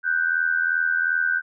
sine tone pair together, 1479 / 1561.7 Hz, F#6 / G6, -1 / -7 cents, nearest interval minor second, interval 94 cents, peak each -22 dBFS, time 0.03-1.42 s, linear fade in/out 50 ms, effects none

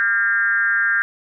sine tone with frequency modulation, 1608 Hz, G6, 44 cents sharp, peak -15 dBFS, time 0-1.02 s, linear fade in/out 0 ms, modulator 208 Hz, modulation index 0.91, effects none

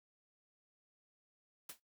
white noise with exponential decay, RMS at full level -42 dBFS, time 1.69-1.8 s, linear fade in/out 5 ms, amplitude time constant 22 ms, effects noise-tail reverb RT60 0.2 s tail -25 dB re dry

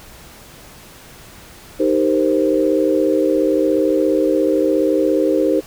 sine chord, C minor seventh, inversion first, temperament equal, 311.1 / 392 / 466.2 / 523.3 Hz, Eb4 / G4 / Bb4 / C5, 0 / 0 / 0 / 0 cents, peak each -17 / -19 / -21 / -18 dBFS, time 1.79-5.61 s, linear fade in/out 20 ms, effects pink hiss -41 dBFS RMS until 5.66 s

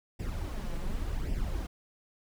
brown noise with flanger, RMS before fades -33 dBFS, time 0.19-1.67 s, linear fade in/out 10 ms, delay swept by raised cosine 0.37 to 5.97 ms, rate 0.89 Hz, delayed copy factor +0.7, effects none

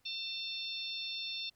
harmonic tone with a mistuned harmonic, 896 Hz, A5, 31 cents sharp, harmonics 3 / 4 / 5 / 6, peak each -44 / -40 / -43 / -47 dBFS, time 0.05-1.5 s, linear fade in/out 10 ms, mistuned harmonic 5, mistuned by -49 cents, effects pink hiss -74 dBFS RMS until 1.55 s

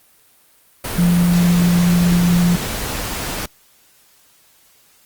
sine tone in noise, 174.61 Hz, F3, in tune, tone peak -11 dBFS, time 0.98-2.56 s, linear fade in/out 5 ms, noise pink, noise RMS -24 dBFS, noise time 0.84-3.46 s, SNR +10 dB, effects white hiss -53 dBFS RMS until 5.05 s + Opus 32 kbps

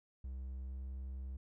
triangle tone with pitch glide, 65 to 65.6 Hz, C2 to C2, -11 to +5 cents, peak -39 dBFS, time 0.24-1.37 s, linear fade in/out 5 ms, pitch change +16 cents, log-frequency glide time 0.68-0.74 s, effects none

